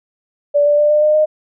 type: tone with pitch steps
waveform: sine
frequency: 580 / 586.7 / 593.6 / 600.5 / 607.4 / 614.5 Hz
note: D5 / D5 / D5 / D5 / D#5 / D#5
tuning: -22 / -2 / +18 / +38 / -42 / -22 cents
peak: -9 dBFS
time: 0.54-1.26 s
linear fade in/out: 20 ms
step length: 120 ms
effects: none